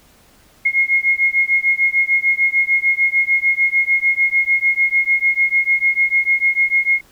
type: beating tone pair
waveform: sine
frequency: 2149 / 2155.7 Hz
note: C7 / C#7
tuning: +46 / -49 cents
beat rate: 6.7 Hz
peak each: -16 dBFS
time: 0.65-7.01 s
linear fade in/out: 10 ms
effects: pink hiss -51 dBFS RMS until 7.11 s